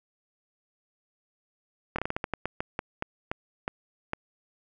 slowing click train, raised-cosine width 0.5 ms, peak -14 dBFS, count 15, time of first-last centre 1.96-4.134 s, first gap 25 ms, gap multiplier 1.25, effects none

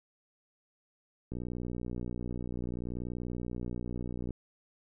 click train, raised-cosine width 3 ms, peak -25 dBFS, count 182, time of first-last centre 1.32-4.307 s, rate 60.6 Hz, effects none

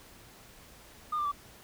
sine tone with pitch steps, 1218 / 1186.7 / 1156.3 Hz, D#6 / D6 / D6, -37 / +18 / -27 cents, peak -27 dBFS, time 1.12-1.318 s, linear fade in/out 10 ms, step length 66 ms, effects tanh soft clip ceiling -25 dBFS + pink hiss -54 dBFS RMS until 1.63 s

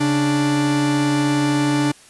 45% pulse tone pair together, 138.8 / 294.1 Hz, C#3 / D4, +3 / +3 cents, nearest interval octave + minor second, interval 1300 cents, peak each -22 / -17 dBFS, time 0-1.92 s, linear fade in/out 10 ms, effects white hiss -47 dBFS RMS until 2.09 s + resampled to 24000 Hz

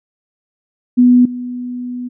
sine tone with level steps, 246.9 Hz, B3, in tune, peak -5 / -21 dBFS, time 0.97-2.09 s, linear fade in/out 20 ms, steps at 1.25 s, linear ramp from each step 5 ms, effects none

